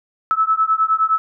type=beating tone pair; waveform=sine; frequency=1300 / 1309.7 Hz; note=E6 / E6; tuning=-24 / -12 cents; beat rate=9.7 Hz; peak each=-17 dBFS; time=0.31-1.18 s; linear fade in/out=0 ms; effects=none